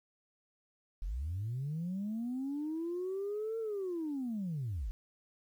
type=linear two-way sweep; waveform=sine; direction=up then down; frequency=38.37 to 456.8 to 39.88 Hz; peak=-33 dBFS; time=1.02-4.91 s; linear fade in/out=0 ms; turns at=3.59 s; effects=tanh soft clip ceiling -31 dBFS + 11-bit